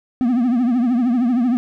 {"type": "tone with vibrato", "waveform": "triangle", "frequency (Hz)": 244.2, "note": "B3", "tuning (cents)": -19, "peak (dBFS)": -12, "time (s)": [0.21, 1.57], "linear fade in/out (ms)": 0, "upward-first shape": "triangle", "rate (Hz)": 13, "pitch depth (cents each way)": 140, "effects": []}